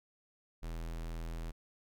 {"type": "tone", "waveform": "square", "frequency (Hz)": 41.2, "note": "E1", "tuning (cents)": 0, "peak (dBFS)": -39, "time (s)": [0.62, 1.52], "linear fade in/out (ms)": 20, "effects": []}